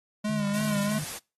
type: tone with vibrato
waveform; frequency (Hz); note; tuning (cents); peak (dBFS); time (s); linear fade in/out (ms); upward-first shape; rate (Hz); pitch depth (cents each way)
square; 207.7; G#3; 0; -27; 0.24-0.99; 10; sine; 3.1; 56
type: tone with tremolo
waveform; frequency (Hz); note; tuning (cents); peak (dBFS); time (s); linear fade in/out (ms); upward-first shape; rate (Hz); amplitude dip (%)
sine; 151.2; D#3; -49; -30; 0.29-1.04; 5; triangle; 2.9; 55
type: noise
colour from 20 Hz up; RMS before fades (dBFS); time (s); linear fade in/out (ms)
white; -37; 0.53-1.19; 20
effects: noise-tail reverb RT60 0.3 s tail -25 dB re dry + AAC 32 kbps

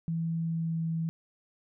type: tone with pitch glide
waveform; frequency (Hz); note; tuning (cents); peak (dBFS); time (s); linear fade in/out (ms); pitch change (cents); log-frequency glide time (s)
sine; 164.81 to 163.39; E3 to E3; 0 to -15; -28; 0.08-1.09; 0; -15; 0.4-0.88
effects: none

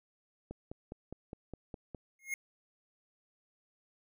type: click train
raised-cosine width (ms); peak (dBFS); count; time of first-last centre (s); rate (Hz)
2; -29; 8; 0.51-1.947; 4.87
type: tone with exponential growth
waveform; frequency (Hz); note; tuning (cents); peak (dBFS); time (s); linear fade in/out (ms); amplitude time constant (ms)
square; 2150; C7; +47; -31; 2.19-2.34; 2; 31
effects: none

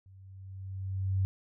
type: tone with level ramp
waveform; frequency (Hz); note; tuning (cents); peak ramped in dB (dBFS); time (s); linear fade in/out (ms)
sine; 95.6; G2; -43; -52 to -24; 0.06-1.25; 0
effects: none

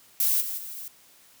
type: noise with level steps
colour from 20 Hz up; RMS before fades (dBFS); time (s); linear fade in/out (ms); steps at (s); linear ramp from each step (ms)
violet; -23 / -32 / -38; 0.2-0.88; 2; 0.4 / 0.57; 20
effects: white hiss -56 dBFS RMS until 1.4 s + high-pass 60 Hz 12 dB/octave

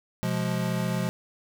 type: chord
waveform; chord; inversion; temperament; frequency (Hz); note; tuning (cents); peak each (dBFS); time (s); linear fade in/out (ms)
square; F diminished; second; just; 125.72 / 174.61 / 209.5; Cb3 / F3 / Ab3; +31 / 0 / +15; -31 / -29 / -33; 0.23-1.09; 0
effects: none

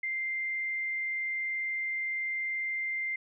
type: tone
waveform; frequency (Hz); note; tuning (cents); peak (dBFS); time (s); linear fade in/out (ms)
sine; 2093; C7; 0; -30; 0.03-3.16; 5
effects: none

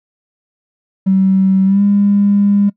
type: tone with pitch glide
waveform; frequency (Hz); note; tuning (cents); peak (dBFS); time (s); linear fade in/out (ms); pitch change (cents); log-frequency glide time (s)
triangle; 191.1 to 202.2; G3 to G#3; -44 to -46; -4; 1.06-2.7; 20; +98; 1.65-1.82
effects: noise-tail reverb RT60 0.1 s tail -24 dB re dry + tanh soft clip ceiling -6 dBFS

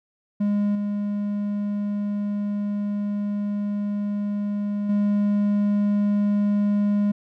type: tone with level steps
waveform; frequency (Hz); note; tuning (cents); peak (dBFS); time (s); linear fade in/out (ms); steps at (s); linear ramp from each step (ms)
triangle; 205.1; G#3; -21; -17 / -21 / -16; 0.4-7.12; 10; 0.75 / 4.89; 5
effects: none

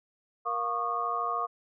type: tone cluster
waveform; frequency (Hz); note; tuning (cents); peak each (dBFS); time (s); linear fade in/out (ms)
sine; 471.1 / 704 / 1104 / 1217; A#4 / F5 / C#6 / D#6; +18 / +14 / -7 / -39; -39 / -35 / -31 / -32; 0.45-1.47; 20
effects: none

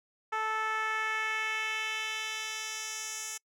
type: tone with band-pass filter sweep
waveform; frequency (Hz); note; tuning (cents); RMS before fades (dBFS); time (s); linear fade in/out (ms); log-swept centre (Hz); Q
10% pulse; 437.5; A4; -10; -34; 0.32-3.38; 10; 1100 to 7400; 1.5
effects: noise-tail reverb RT60 0.1 s tail -26 dB re dry

